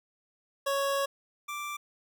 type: tone pair in turn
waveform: 25% pulse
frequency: 554.4 / 1174.7 Hz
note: C#5 / D6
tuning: 0 / 0 cents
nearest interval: octave + minor second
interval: 1300 cents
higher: second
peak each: -23 / -31 dBFS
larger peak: first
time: 0.66-1.06 / 1.48-1.77 s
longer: first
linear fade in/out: 10 ms
effects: none